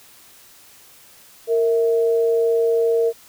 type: tone pair together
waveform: sine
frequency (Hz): 461.3 / 652.4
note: A#4 / E5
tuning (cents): -18 / -18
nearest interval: tritone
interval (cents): 600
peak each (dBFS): -15 / -26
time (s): 1.47-3.13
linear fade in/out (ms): 50
effects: white hiss -48 dBFS RMS until 3.28 s